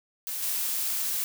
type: noise with level steps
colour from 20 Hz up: blue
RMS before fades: -33 / -29 dBFS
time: 0.27-1.24 s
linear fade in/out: 0 ms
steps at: 0.42 s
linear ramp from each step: 10 ms
effects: none